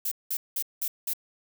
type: noise bursts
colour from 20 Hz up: violet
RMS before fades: -29 dBFS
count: 5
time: 0.05-1.135 s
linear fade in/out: 5 ms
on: 65 ms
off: 190 ms
effects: none